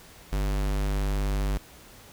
square tone, 49.6 Hz, G1, 21 cents sharp, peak -25 dBFS, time 0.32-1.58 s, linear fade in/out 10 ms, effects pink hiss -50 dBFS RMS until 2.12 s

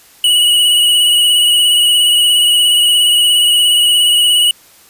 square tone with vibrato, 2923 Hz, F#7, 22 cents flat, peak -8 dBFS, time 0.24-4.51 s, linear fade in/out 2 ms, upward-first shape sine, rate 17 Hz, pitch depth 32 cents each way, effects white hiss -44 dBFS RMS until 4.89 s + resampled to 32000 Hz

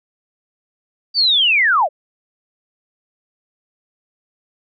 sine linear sweep, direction down, 4699 to 523.3 Hz, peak -11 dBFS, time 1.14-1.89 s, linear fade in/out 50 ms, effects none

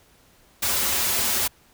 white noise with comb filter, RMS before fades -23 dBFS, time 0.62-1.48 s, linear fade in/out 10 ms, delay 6.5 ms, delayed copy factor -0.95, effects pink hiss -57 dBFS RMS until 1.73 s

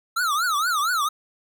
square tone with vibrato, 1302 Hz, E6, 22 cents flat, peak -21 dBFS, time 0.16-1.09 s, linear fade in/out 10 ms, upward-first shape triangle, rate 4.3 Hz, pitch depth 260 cents each way, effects none

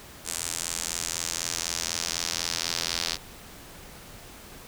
square tone with band-pass filter sweep, 42.01 Hz, E1, 34 cents sharp, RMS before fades -31 dBFS, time 0.24-3.18 s, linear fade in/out 50 ms, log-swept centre 8200 to 4800 Hz, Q 2.2, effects pink hiss -46 dBFS RMS until 4.67 s

